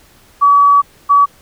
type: tone pair in turn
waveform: sine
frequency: 1140 / 1140 Hz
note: C#6 / C#6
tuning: +48 / +48 cents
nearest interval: unison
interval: 0 cents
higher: neither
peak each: -5 dBFS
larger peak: neither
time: 0.41-0.82 / 1.09-1.26 s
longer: first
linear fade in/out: 20 ms
effects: pink hiss -47 dBFS RMS until 1.41 s